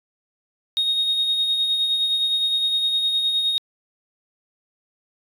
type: tone with tremolo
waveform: triangle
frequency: 3729 Hz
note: A#7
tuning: in tune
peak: -14 dBFS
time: 0.77-3.58 s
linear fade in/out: 0 ms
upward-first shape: sine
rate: 9.7 Hz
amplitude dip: 45%
effects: tanh soft clip ceiling -14 dBFS